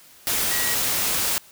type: tone in noise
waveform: sine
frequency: 1916 Hz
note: A#6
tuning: 47 cents sharp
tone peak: -29 dBFS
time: 0.51-0.74 s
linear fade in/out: 0 ms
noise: white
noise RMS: -23 dBFS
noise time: 0.27-1.38 s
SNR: -9 dB
effects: white hiss -50 dBFS RMS until 1.51 s